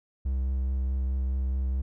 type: tone with vibrato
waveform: triangle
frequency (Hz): 65.41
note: C2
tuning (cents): 0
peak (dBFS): -23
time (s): 0.25-1.82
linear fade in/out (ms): 10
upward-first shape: triangle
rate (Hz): 4.7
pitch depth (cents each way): 20
effects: none